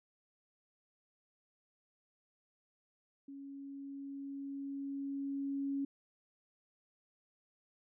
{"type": "tone with level ramp", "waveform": "sine", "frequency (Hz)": 277.2, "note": "C#4", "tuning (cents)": 0, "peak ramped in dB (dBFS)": [-46, -33], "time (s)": [3.28, 5.85], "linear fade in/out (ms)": 5, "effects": []}